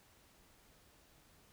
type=silence; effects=pink hiss -66 dBFS RMS until 1.52 s